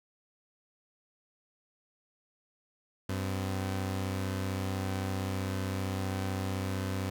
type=tone pair together; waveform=sawtooth; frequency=95.6 / 255.2 Hz; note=G2 / C4; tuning=-43 / -43 cents; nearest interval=octave + perfect fourth; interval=1700 cents; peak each=-28 / -35 dBFS; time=3.09-7.1 s; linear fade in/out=5 ms; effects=none